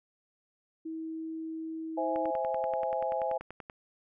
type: tone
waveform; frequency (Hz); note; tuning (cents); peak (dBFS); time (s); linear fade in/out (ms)
sine; 321.6; E4; -43; -35; 0.85-2.31; 10
type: chord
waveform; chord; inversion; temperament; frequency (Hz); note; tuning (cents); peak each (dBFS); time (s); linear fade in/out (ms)
sine; C augmented; none; equal with one note detuned; 523.3 / 657.4 / 830.6; C5 / E5 / G#5; 0 / -5 / 0; -33; 1.97-3.38; 10
type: click train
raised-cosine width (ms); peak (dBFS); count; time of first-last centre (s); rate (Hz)
0.5; -27; 17; 2.16-3.698; 10.4
effects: none